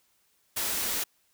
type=band-stop noise; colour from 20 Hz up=white; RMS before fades=-30 dBFS; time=0.56-1.04 s; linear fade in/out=10 ms; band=110 to 180 Hz; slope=96 dB/octave; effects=white hiss -69 dBFS RMS until 1.33 s